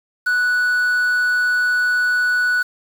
triangle tone with quantisation, 1478 Hz, F#6, 2 cents flat, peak -13 dBFS, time 0.26-2.63 s, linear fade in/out 10 ms, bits 6, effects none

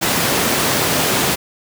pink high-pass noise, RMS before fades -17 dBFS, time 0.01-1.36 s, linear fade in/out 20 ms, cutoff 150 Hz, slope 12 dB/octave, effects none

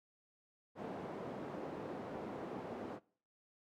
white band-pass noise, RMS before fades -45 dBFS, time 0.75-3 s, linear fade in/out 50 ms, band 170 to 520 Hz, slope 12 dB/octave, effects noise-tail reverb RT60 0.5 s tail -23 dB re dry

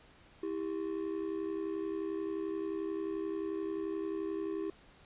triangle ring-modulated tone, 361.2 Hz, F#4, 42 cents flat, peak -29 dBFS, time 0.43-4.7 s, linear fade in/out 2 ms, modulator 35.7 Hz, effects pink hiss -60 dBFS RMS until 5.05 s + resampled to 8000 Hz

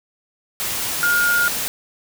sine tone in noise, 1422 Hz, F6, 31 cents sharp, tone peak -15 dBFS, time 1.03-1.48 s, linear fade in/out 0 ms, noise white, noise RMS -24 dBFS, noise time 0.6-1.68 s, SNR +6 dB, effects none

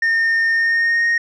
sine tone with pitch glide, 1824 to 1860.2 Hz, A#6 to A#6, -38 to -4 cents, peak -11 dBFS, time 0.02-1.18 s, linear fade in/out 5 ms, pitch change +34 cents, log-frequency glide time 0.52-1.07 s, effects tanh soft clip ceiling -13 dBFS

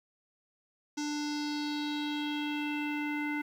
square tone with low-pass filter sweep, 295.8 Hz, D4, 13 cents sharp, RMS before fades -34 dBFS, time 0.97-3.42 s, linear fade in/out 10 ms, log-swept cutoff 6000 to 2000 Hz, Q 4.1, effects 10-bit

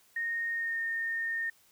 sine tone with pitch glide, 1852 to 1830.7 Hz, A#6 to A#6, -12 to -32 cents, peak -30 dBFS, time 0.16-1.5 s, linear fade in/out 5 ms, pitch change -20 cents, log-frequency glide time 0.52-0.79 s, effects white hiss -64 dBFS RMS until 1.71 s

